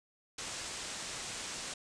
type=low-pass noise; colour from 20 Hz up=white; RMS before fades=-42 dBFS; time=0.38-1.74 s; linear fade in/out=5 ms; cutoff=8600 Hz; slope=48 dB/octave; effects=none